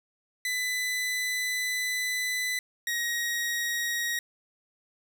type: tone pair in turn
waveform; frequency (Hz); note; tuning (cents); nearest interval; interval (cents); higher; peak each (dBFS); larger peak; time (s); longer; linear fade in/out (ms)
sawtooth; 2000 / 1887.7; B6 / A#6; +21 / +21; minor second; 100; first; -24; neither; 0.45-2.59 / 2.87-4.19; first; 2
effects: none